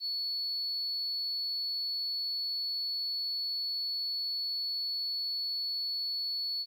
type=tone; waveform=sine; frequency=4416 Hz; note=C#8; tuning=7 cents flat; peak=-30 dBFS; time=0-6.66 s; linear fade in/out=50 ms; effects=tanh soft clip ceiling -28 dBFS + 11-bit